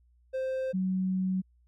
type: tone pair in turn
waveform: triangle / sine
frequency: 523.3 / 187.06 Hz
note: C5 / F#3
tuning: 0 / +19 cents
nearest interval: octave + tritone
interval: 1781 cents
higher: first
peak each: -27 / -26 dBFS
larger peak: second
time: 0.33-0.73 / 0.73-1.42 s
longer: second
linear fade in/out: 20 ms
effects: added 60 Hz sine -61 dBFS peak until 1.67 s